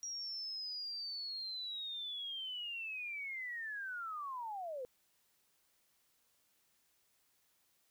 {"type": "linear sweep", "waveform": "sine", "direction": "down", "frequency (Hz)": [5700, 483.8], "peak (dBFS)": -40, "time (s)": [0.03, 4.85], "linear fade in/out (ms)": 0, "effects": ["white hiss -75 dBFS RMS until 7.9 s"]}